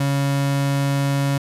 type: tone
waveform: 35% pulse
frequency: 139.5 Hz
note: C#3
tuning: 11 cents sharp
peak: -16 dBFS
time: 0-1.38 s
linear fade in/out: 5 ms
effects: resampled to 32000 Hz